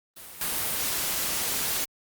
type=noise with level steps; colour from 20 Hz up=white; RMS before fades=-43 / -28 dBFS; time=0.16-1.85 s; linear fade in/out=10 ms; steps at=0.41 s; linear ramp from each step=2 ms; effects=Opus 32 kbps